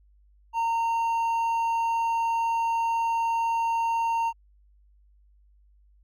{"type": "tone with hard clipping", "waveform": "triangle", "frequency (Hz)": 919, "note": "A#5", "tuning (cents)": -25, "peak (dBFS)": -24, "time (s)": [0.53, 4.33], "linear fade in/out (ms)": 50, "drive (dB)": 7, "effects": ["added 50 Hz sine -56 dBFS peak until 6.03 s"]}